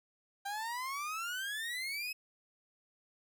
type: exponential sweep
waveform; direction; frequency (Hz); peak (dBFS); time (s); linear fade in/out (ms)
30% pulse; up; 786 to 2584; -34; 0.45-2.13; 10
effects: none